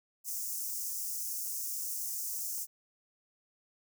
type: high-pass noise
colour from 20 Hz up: white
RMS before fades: -37 dBFS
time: 0.24-2.67 s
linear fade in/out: 50 ms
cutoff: 5500 Hz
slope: 48 dB/octave
effects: none